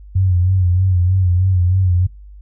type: tone with vibrato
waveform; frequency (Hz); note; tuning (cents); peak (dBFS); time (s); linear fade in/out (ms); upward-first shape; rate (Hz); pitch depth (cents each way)
sine; 91.6; F#2; -17; -11; 0.15-2.07; 10; sine; 3.2; 65
effects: noise-tail reverb RT60 0.2 s tail -21 dB re dry + added 50 Hz sine -35 dBFS peak until 2.41 s